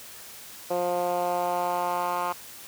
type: tone with band-pass filter sweep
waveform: 10% pulse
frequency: 176.8 Hz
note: F3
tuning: 22 cents sharp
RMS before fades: -27 dBFS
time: 0.7-2.33 s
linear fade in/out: 10 ms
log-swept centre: 540 to 1100 Hz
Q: 2
effects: white hiss -44 dBFS RMS until 2.67 s + high-pass 60 Hz 12 dB/octave